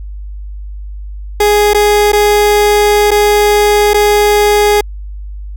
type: tone with dropouts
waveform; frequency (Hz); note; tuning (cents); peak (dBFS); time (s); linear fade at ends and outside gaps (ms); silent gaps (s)
30% pulse; 415.3; G#4; 0; -4; 1.4-4.81; 5; 1.735-1.745 / 2.12-2.13 / 3.108-3.114 / 3.935-3.942
effects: added 50 Hz sine -22 dBFS peak until 5.56 s